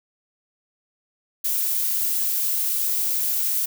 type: noise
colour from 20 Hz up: violet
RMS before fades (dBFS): -23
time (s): 1.44-3.66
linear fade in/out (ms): 10
effects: none

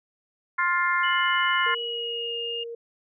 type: harmonic tone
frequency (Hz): 351.2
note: F4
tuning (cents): +10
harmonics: 3 / 4 / 5 / 6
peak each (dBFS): -25 / -26 / -27 / -28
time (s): 0.58-1.75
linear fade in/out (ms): 10
type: tone with pitch glide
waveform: sine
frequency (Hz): 2960 to 2831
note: F#7 to F7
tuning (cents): 0 to +23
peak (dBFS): -29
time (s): 1.03-2.64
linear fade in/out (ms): 10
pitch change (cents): -77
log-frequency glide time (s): 1.54-2.37
type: tone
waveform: sine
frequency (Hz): 466.2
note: A#4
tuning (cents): 0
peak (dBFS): -33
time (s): 1.66-2.75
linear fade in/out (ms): 5
effects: none

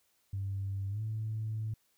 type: tone with pitch glide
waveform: sine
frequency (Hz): 98 to 109.37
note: G2 to A2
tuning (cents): 0 to -10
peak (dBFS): -32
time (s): 0.33-1.74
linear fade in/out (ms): 5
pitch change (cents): +190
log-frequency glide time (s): 0.89-1.01
effects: tanh soft clip ceiling -28 dBFS + white hiss -73 dBFS RMS until 1.97 s

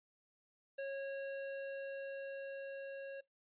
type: tone with level ramp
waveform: square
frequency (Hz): 548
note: C#5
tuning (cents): -20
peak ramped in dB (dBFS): -40 to -45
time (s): 0.78-3.21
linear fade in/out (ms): 10
effects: noise-tail reverb RT60 0.2 s tail -24 dB re dry + resampled to 8000 Hz

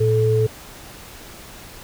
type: tone pair together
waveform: sine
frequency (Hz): 113.8 / 435.3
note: A#2 / A4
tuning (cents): -41 / -19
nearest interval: octave + major seventh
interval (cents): 2322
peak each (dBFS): -17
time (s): 0-0.47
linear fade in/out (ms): 10
effects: pink hiss -40 dBFS RMS until 1.83 s

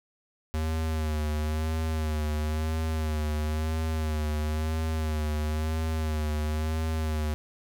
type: tone with vibrato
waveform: square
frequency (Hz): 77.78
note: D#2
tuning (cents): 0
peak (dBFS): -27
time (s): 0.54-7.34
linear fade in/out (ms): 0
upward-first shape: sine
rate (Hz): 0.99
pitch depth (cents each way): 45
effects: none

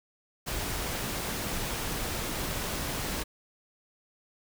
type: noise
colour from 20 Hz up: pink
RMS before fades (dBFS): -33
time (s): 0.46-3.24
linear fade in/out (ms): 20
effects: none

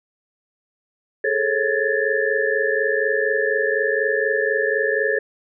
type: tone cluster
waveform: sine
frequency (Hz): 419.2 / 443.3 / 543 / 1699 / 1780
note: G#4 / A4 / C#5 / G#6 / A6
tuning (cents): +16 / +13 / -36 / +39 / +20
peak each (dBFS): -24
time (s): 1.24-5.19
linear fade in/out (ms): 5
effects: none

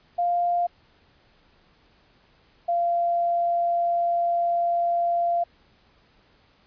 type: tone pair in turn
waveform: sine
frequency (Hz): 699 / 689.8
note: F5 / F5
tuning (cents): +1 / -22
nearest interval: unison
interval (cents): 23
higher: first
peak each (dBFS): -20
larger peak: neither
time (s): 0.18-0.67 / 2.68-5.44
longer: second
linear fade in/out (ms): 10
effects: pink hiss -60 dBFS RMS until 6.66 s + resampled to 11025 Hz

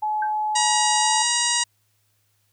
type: tone with pitch glide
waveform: sine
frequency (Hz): 853 to 870.4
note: G#5 to A5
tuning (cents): +46 to -19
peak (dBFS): -21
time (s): 0.02-1.23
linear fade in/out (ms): 10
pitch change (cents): +35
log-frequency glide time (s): 0.98-1.11
type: tone with exponential decay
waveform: sine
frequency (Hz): 1568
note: G6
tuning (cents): 0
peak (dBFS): -23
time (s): 0.22-0.34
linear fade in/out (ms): 5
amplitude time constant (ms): 25
type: harmonic tone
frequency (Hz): 955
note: A#5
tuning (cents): +42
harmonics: 1 / 2 / 3 / 4 / 5 / 6 / 7 / 8 / 9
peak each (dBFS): -28 / -28 / -28 / -28 / -28 / -28 / -28 / -28 / -28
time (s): 0.55-1.64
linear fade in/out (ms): 10
effects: added 104 Hz sine -68 dBFS peak until 2.52 s + white hiss -68 dBFS RMS until 2.52 s

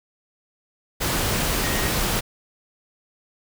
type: tone in noise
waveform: sine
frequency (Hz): 1875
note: A#6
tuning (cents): +10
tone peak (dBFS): -32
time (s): 1.62-1.89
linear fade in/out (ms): 20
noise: pink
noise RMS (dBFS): -23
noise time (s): 1-2.21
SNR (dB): -12
effects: none

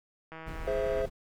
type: click train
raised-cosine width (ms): 0.5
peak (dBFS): -29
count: 113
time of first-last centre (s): 0.32-1.016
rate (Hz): 161
type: noise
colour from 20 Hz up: brown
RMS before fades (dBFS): -39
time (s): 0.46-1.1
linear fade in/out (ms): 20
type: chord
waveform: triangle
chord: Ab augmented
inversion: none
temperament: equal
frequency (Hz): 415.3 / 523.3 / 659.3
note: Ab4 / C5 / E5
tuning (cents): 0 / 0 / 0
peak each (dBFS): -31 / -29 / -31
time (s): 0.67-1.06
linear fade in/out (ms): 5
effects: none

